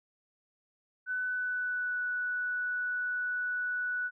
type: tone with pitch glide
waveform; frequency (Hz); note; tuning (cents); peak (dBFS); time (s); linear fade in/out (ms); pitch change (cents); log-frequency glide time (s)
sine; 1500 to 1478.5; F#6 to F#6; +23 to -2; -30; 1.06-4.11; 50; -25; 1.25-2.01
effects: none